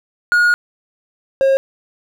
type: tone pair in turn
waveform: triangle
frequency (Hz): 1439 / 539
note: F#6 / C#5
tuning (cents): -49 / -49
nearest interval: octave + perfect fourth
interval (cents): 1700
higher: first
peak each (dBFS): -8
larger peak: neither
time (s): 0.32-0.54 / 1.41-1.57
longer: first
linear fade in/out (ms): 0
effects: none